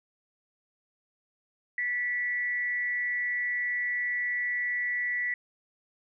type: tone with frequency modulation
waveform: sine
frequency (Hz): 1958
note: B6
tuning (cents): -15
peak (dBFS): -27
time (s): 1.78-5.34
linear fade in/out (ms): 2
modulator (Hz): 213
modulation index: 0.34
effects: none